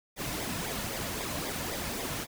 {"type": "noise with flanger", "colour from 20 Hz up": "pink", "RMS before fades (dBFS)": -35, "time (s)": [0.16, 2.27], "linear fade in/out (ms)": 50, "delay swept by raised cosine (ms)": [0.69, 2.59], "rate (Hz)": 3.8, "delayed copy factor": -0.6, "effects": []}